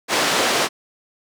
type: band-pass noise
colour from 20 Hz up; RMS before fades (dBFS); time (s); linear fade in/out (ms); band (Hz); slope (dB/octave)
pink; -19; 0.08-0.69; 50; 380 to 7000; 12
effects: none